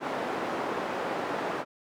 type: band-pass noise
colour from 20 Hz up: white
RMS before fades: -32 dBFS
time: 0-1.65 s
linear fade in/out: 50 ms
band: 240 to 960 Hz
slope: 12 dB/octave
effects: none